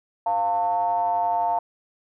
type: ring-modulated tone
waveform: triangle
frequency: 99.4 Hz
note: G2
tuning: 25 cents sharp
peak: -15 dBFS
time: 0.26-1.59 s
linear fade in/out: 5 ms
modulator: 801 Hz
effects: none